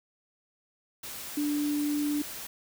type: tone in noise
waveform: sine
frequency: 293.7 Hz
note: D4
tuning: in tune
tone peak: -26 dBFS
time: 1.37-2.22 s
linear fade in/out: 5 ms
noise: white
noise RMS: -40 dBFS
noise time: 1.03-2.47 s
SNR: +11 dB
effects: none